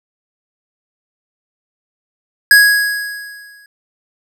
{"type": "tone with exponential decay", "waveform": "square", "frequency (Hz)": 1661.2, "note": "G#6", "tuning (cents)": 0, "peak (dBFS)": -3, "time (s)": [2.51, 3.66], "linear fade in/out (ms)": 2, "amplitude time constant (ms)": 250, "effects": []}